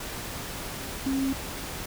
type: tone in noise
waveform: sine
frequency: 269.2 Hz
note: C4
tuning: 49 cents sharp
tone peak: -24 dBFS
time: 1.06-1.33 s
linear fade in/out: 5 ms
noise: pink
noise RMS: -36 dBFS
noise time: 0-1.86 s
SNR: +9 dB
effects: none